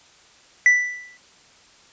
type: tone with exponential decay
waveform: triangle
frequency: 1975.5 Hz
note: B6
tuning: in tune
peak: -7 dBFS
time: 0.66-1.17 s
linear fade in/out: 1 ms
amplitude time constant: 110 ms
effects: white hiss -52 dBFS RMS until 1.92 s + resampled to 16000 Hz